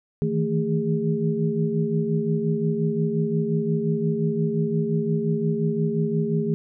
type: tone cluster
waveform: sine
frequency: 157 / 162.7 / 222.4 / 408.2 Hz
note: D#3 / E3 / A3 / G#4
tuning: +16 / -22 / +19 / -30 cents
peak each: -26 dBFS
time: 0.22-6.54 s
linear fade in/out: 0 ms
effects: none